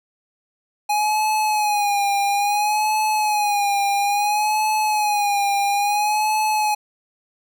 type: tone with vibrato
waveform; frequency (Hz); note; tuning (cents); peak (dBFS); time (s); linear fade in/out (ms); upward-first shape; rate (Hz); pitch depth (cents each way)
square; 830.6; G#5; 0; -18; 0.89-6.75; 10; sine; 0.59; 61
effects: none